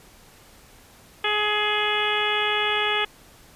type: harmonic tone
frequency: 420.2 Hz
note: G#4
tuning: 20 cents sharp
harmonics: 1 / 2 / 3 / 4 / 5 / 6 / 7 / 8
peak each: -29 / -29 / -29 / -29 / -29 / -29 / -29 / -29 dBFS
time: 1.24-3.05 s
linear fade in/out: 5 ms
effects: pink hiss -51 dBFS RMS until 3.55 s + resampled to 32000 Hz